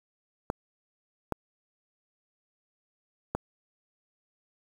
clicks, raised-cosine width 1 ms, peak -14 dBFS, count 3, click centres 0.501 / 1.323 / 3.35 s, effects 7-bit

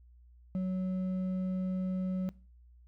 sine tone with hard clipping, 185.7 Hz, F#3, 7 cents sharp, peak -31 dBFS, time 0.55-2.29 s, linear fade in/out 0 ms, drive 4 dB, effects noise-tail reverb RT60 0.4 s tail -22 dB re dry + added 60 Hz sine -55 dBFS peak until 2.87 s

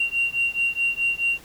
sine beating tone pair, 2758 / 2762.7 Hz, F7 / F7, -22 / -19 cents, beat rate 4.7 Hz, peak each -23 / -23 dBFS, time 0-1.39 s, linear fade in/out 5 ms, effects tanh soft clip ceiling -14 dBFS + pink hiss -48 dBFS RMS until 1.44 s

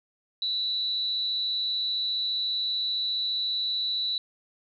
sine tone with amplitude modulation, 3947 Hz, B7, 2 cents flat, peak -23 dBFS, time 0.42-4.18 s, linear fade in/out 2 ms, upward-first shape sine, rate 235 Hz, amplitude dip 55%, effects none

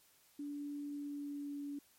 sine tone with pitch glide, 288.8 to 285.8 Hz, D4 to D4, -29 to -47 cents, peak -40 dBFS, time 0.39-1.79 s, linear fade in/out 5 ms, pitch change -18 cents, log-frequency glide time 0.86-1.67 s, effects white hiss -68 dBFS RMS until 1.98 s + MP3 64 kbps

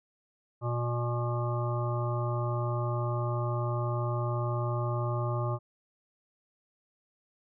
harmonic tone, 120.2 Hz, B2, 46 cents flat, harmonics 1 / 3 / 5 / 7 / 9 / 10, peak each -29 / -38 / -37 / -41 / -40 / -40 dBFS, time 0.61-5.59 s, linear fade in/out 50 ms, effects none

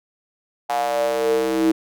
square tone with high-pass filter sweep, 65 Hz, C2, 11 cents flat, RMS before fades -20 dBFS, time 0.69-1.72 s, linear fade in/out 10 ms, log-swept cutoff 770 to 320 Hz, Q 7.5, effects none

